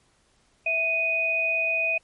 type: tone pair together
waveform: sine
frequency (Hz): 658.1 / 2489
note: E5 / D#7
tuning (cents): -3 / 0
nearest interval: octave + major seventh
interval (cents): 2303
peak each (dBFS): -30 / -22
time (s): 0.66-1.98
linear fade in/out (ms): 5
effects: pink hiss -64 dBFS RMS until 2.03 s + MP3 48 kbps